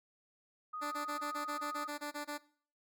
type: tone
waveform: sine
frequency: 1244.5 Hz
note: D#6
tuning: in tune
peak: -39 dBFS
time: 0.73-1.88 s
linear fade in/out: 10 ms
type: tone bursts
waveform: 10% pulse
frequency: 293.7 Hz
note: D4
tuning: in tune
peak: -30 dBFS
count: 12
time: 0.81-2.383 s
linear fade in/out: 20 ms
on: 110 ms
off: 23 ms
effects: noise-tail reverb RT60 0.5 s tail -20 dB re dry